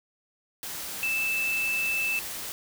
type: tone in noise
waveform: sine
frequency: 2637 Hz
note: E7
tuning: in tune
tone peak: -25 dBFS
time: 1.03-2.19 s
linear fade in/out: 0 ms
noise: white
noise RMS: -36 dBFS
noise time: 0.63-2.52 s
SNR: +8 dB
effects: none